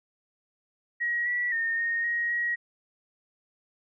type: tone with pitch steps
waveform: sine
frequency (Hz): 1901 / 1950 / 1832 / 1853 / 1884 / 1900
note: A#6 / B6 / A#6 / A#6 / A#6 / A#6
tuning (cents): +33 / -23 / -31 / -11 / +18 / +33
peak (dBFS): -25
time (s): 1-2.56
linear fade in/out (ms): 20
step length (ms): 260
effects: none